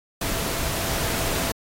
sine tone in noise, 666 Hz, E5, 18 cents sharp, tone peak -36 dBFS, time 0.21-1.52 s, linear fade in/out 5 ms, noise pink, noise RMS -26 dBFS, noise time 0.21-1.52 s, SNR -13 dB, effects AAC 48 kbps

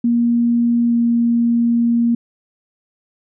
sine tone with pitch glide, 236.4 to 234.9 Hz, A#3 to A#3, +24 to +13 cents, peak -12 dBFS, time 0.04-2.15 s, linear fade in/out 5 ms, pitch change -11 cents, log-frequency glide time 0.88-0.93 s, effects none

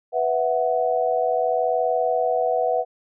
sine chord, B suspended fourth, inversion none, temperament equal, 493.9 / 659.3 / 740 Hz, B4 / E5 / F#5, 0 / 0 / 0 cents, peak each -23 dBFS, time 0.12-2.85 s, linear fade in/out 50 ms, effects none

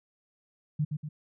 sine tone with echo, 150.6 Hz, D3, 44 cents sharp, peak -24 dBFS, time 0.79-0.85 s, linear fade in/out 10 ms, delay 120 ms, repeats 2, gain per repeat -5 dB, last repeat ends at 1.09 s, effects none

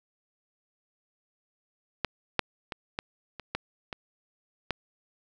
clicks, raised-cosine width 0.3 ms, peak -10 / -6 / -18 / -14 / -23 / -13 / -19 / -12 dBFS, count 8, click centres 2.047 / 2.393 / 2.722 / 2.989 / 3.397 / 3.55 / 3.928 / 4.707 s, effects none

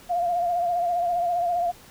sine tone with vibrato, 698.5 Hz, F5, in tune, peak -21 dBFS, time 0.09-1.72 s, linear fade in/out 20 ms, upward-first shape sine, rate 15 Hz, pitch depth 46 cents each way, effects pink hiss -49 dBFS RMS until 1.9 s

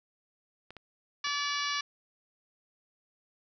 clicks, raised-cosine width 0.3 ms, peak -30 dBFS, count 3, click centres 0.706 / 0.767 / 1.271 s
harmonic tone, 576 Hz, D5, 34 cents flat, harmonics 2 / 3 / 4 / 5 / 6 / 7 / 8 / 9 / 10, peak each -35 / -37 / -38 / -39 / -40 / -40 / -41 / -42 / -42 dBFS, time 1.24-1.81 s, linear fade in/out 5 ms
effects none

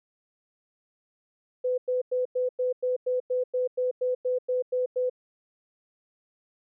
sine tone bursts, 503 Hz, B4, 32 cents sharp, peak -23 dBFS, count 15, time 1.64-5.098 s, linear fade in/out 10 ms, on 140 ms, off 97 ms, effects none

